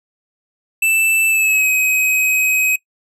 square tone with pitch glide, 2648 to 2530 Hz, E7 to D#7, +7 to +28 cents, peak -13 dBFS, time 0.82-2.76 s, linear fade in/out 5 ms, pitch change -79 cents, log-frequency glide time 1.28-1.69 s, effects noise-tail reverb RT60 0.1 s tail -21 dB re dry

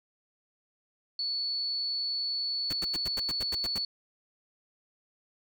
sine tone, 4435 Hz, C#8, in tune, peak -29 dBFS, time 1.19-3.85 s, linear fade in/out 2 ms
pink noise bursts, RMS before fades -38 dBFS, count 10, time 2.7-3.784 s, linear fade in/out 5 ms, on 31 ms, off 86 ms
effects none

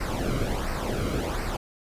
brown noise with flanger, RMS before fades -28 dBFS, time 0-1.57 s, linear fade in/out 10 ms, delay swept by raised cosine 0.29 to 1.16 ms, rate 1.4 Hz, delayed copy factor -0.65, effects resampled to 32000 Hz

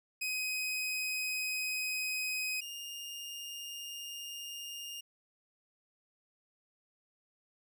sawtooth tone pair in turn, 2517 / 2825 Hz, D#7 / F7, +19 / +19 cents, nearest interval major second, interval 200 cents, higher second, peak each -30 / -38 dBFS, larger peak first, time 0.21-2.61 / 2.61-5.01 s, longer neither, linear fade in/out 10 ms, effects none

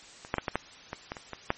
clicks, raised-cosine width 0.5 ms, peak -27 / -11 / -11 / -13 / -11 / -19 / -18 / -25 / -21 / -9 dBFS, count 10, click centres 0.249 / 0.341 / 0.383 / 0.482 / 0.556 / 0.931 / 1.119 / 1.168 / 1.333 / 1.504 s, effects white hiss -50 dBFS RMS until 1.57 s + MP3 32 kbps

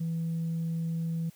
sine tone, 164.8 Hz, E3, in tune, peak -27 dBFS, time 0-1.3 s, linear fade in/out 10 ms, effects tanh soft clip ceiling -26 dBFS + white hiss -60 dBFS RMS until 1.35 s

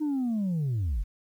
sine linear sweep, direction down, 311.1 to 38.92 Hz, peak -23 dBFS, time 0-1.04 s, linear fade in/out 20 ms, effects tanh soft clip ceiling -24 dBFS + 10-bit

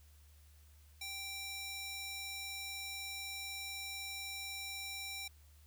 square tone with high-pass filter, 784 Hz, G5, in tune, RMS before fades -44 dBFS, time 1.01-5.28 s, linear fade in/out 5 ms, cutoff 2700 Hz, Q 0.94, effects added 74 Hz sine -59 dBFS peak until 5.66 s + white hiss -69 dBFS RMS until 5.66 s

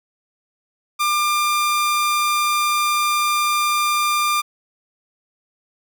sawtooth tone, 1196 Hz, D6, 31 cents sharp, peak -13 dBFS, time 0.99-4.42 s, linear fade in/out 20 ms, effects none

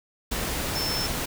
sine tone in noise, 5320 Hz, E8, 15 cents sharp, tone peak -28 dBFS, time 0.75-1.07 s, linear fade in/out 10 ms, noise pink, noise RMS -29 dBFS, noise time 0.31-1.26 s, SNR -2 dB, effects none

